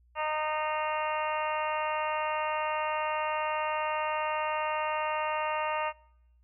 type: harmonic tone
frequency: 307.5 Hz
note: D#4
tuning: 20 cents flat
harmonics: 2 / 3 / 4 / 5 / 6 / 7 / 8 / 9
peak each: -34 / -32 / -35 / -45 / -41 / -43 / -44 / -39 dBFS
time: 0.15-5.93 s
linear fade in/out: 50 ms
effects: noise-tail reverb RT60 0.8 s tail -25 dB re dry + added 60 Hz sine -60 dBFS peak until 6.43 s